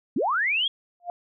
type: linear sweep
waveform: sine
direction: up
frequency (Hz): 185 to 3345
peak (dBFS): -21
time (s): 0.16-0.68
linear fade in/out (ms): 5
type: tone with exponential growth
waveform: sine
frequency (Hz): 701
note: F5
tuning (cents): +6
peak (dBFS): -24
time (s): 1-1.1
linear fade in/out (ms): 1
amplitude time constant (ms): 20
effects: none